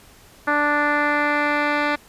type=tone with low-pass filter sweep; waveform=10% pulse; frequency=293.7 Hz; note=D4; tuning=in tune; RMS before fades=-20 dBFS; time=0.47-1.96 s; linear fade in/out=10 ms; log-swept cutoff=1600 to 2800 Hz; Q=2.4; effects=pink hiss -49 dBFS RMS until 2.08 s + resampled to 32000 Hz